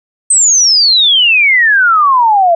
sine exponential sweep, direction down, 8372 to 658 Hz, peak -5 dBFS, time 0.3-2.55 s, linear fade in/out 5 ms, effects none

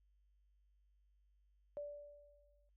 sine tone with exponential decay, 582 Hz, D5, 16 cents flat, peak -40 dBFS, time 1.77-2.69 s, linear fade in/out 0 ms, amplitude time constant 200 ms, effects noise-tail reverb RT60 0.1 s tail -19 dB re dry + added 50 Hz sine -70 dBFS peak until 2.76 s

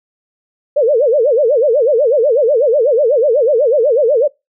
sine tone with vibrato, 517 Hz, C5, 21 cents flat, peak -8 dBFS, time 0.76-4.28 s, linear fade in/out 10 ms, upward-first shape sine, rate 8.1 Hz, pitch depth 280 cents each way, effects noise-tail reverb RT60 0.2 s tail -23 dB re dry

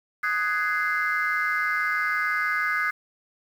sine chord, Ab dominant seventh, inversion second, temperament just, 1245.9 / 1495.1 / 1661.2 / 2077 Hz, Eb6 / Gb6 / Ab6 / C7, +2 / +18 / 0 / -13 cents, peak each -27 dBFS, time 0.23-2.91 s, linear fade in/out 10 ms, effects tanh soft clip ceiling -16 dBFS + 8-bit

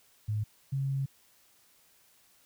sine tone pair in turn, 106.3 / 136.37 Hz, G#2 / C#3, +41 / -28 cents, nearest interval major third, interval 431 cents, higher second, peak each -28 dBFS, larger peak neither, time 0.28-0.44 / 0.72-1.06 s, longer second, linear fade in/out 10 ms, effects white hiss -64 dBFS RMS until 2.45 s

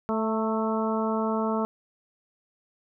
harmonic tone with a mistuned harmonic, 220 Hz, A3, in tune, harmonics 1 / 2 / 3 / 4 / 5 / 6, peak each -27 / -30 / -32 / -33 / -34 / -35 dBFS, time 0.09-1.65 s, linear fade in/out 0 ms, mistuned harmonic 4, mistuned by +29 cents, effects none

